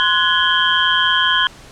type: tone cluster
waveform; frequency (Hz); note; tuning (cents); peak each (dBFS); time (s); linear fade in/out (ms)
sine; 1041 / 1470 / 1686 / 3078 / 3247; C6 / F#6 / G#6 / G7 / G#7; -9 / -12 / +26 / -32 / -40; -19; 0-1.47; 0
effects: pink hiss -41 dBFS RMS until 1.71 s + low-pass 8000 Hz 12 dB/octave